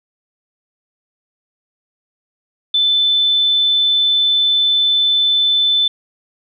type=tone; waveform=sine; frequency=3520 Hz; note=A7; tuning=in tune; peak=-11 dBFS; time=2.74-5.88 s; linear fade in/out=5 ms; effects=none